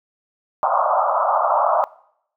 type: band-pass noise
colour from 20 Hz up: pink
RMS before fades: -18 dBFS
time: 0.63-1.84 s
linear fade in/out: 0 ms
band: 580 to 1300 Hz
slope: 96 dB/octave
effects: noise-tail reverb RT60 0.7 s tail -22 dB re dry